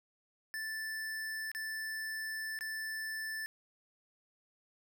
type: tone with dropouts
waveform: square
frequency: 1760 Hz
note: A6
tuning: in tune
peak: -38 dBFS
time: 0.54-3.46 s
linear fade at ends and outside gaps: 0 ms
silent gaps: 1.516-1.549 / 2.589-2.609 s
effects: none